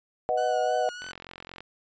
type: chord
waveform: sine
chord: B major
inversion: none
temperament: equal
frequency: 493.9 / 622.3 / 740 Hz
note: B4 / D#5 / F#5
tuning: 0 / 0 / 0 cents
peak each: -29 / -27 / -26 dBFS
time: 0.29-0.89 s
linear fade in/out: 0 ms
type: tone with vibrato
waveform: sawtooth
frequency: 1474 Hz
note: F#6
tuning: 7 cents flat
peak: -34 dBFS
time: 0.37-1.12 s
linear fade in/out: 10 ms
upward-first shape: triangle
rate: 3.2 Hz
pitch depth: 42 cents each way
type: click train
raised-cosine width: 0.3 ms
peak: -25 dBFS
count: 27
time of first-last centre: 1.02-1.606 s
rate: 44.4 Hz
effects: resampled to 16000 Hz